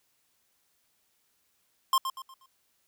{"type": "tone with echo", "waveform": "square", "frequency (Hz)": 1058, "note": "C6", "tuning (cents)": 19, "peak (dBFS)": -21, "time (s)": [1.93, 1.98], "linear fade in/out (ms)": 2, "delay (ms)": 120, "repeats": 4, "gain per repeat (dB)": -9, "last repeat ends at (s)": 2.46, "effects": ["white hiss -72 dBFS RMS until 2.87 s"]}